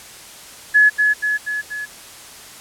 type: tone with echo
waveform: sine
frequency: 1700 Hz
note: G#6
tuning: 40 cents sharp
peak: -8 dBFS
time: 0.74-0.9 s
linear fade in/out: 20 ms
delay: 240 ms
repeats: 4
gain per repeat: -4 dB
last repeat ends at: 1.86 s
effects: white hiss -39 dBFS RMS until 2.6 s + low-pass 11000 Hz 12 dB/octave